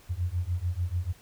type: beating tone pair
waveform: sine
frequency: 85.2 / 92 Hz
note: F2 / F#2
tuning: -42 / -9 cents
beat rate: 6.8 Hz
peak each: -30 dBFS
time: 0.09-1.13 s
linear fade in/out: 20 ms
effects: pink hiss -56 dBFS RMS until 1.21 s